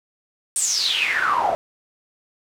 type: noise with band-pass filter sweep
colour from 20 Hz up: pink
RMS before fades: -21 dBFS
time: 0.56-1.55 s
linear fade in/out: 0 ms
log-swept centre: 9000 to 620 Hz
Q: 9.2
effects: none